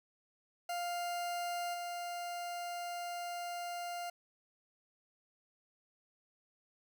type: tone with level steps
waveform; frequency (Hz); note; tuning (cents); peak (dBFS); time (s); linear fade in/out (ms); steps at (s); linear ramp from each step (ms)
40% pulse; 700; F5; +4; -35 / -38; 0.69-4.1; 5; 1.73; 20
effects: 11-bit